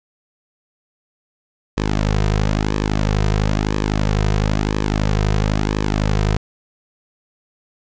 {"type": "tone with flanger", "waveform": "sawtooth", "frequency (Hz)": 51.91, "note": "G#1", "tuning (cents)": 0, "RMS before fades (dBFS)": -18, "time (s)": [1.77, 6.37], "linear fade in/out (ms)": 5, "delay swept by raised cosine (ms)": [1.4, 3.6], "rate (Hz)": 1, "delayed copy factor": -0.7, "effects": ["resampled to 16000 Hz", "7-bit"]}